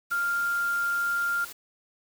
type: tone in noise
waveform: sine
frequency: 1396.9 Hz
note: F6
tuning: in tune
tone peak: -24 dBFS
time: 0.11-1.45 s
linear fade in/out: 10 ms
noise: white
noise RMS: -42 dBFS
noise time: 0.1-1.53 s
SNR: +15 dB
effects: none